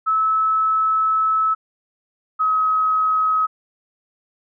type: tone pair in turn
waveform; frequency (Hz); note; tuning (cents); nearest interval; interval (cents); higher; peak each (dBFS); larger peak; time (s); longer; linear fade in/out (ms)
sine; 1300 / 1274; E6 / D#6; -24 / +41; unison; 35; first; -15; neither; 0.06-1.55 / 2.39-3.47; first; 20
effects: none